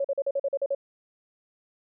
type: tone bursts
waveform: sine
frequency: 554.4 Hz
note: C#5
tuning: in tune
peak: -23 dBFS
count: 9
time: 0-0.749 s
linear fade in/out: 5 ms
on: 45 ms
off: 43 ms
effects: none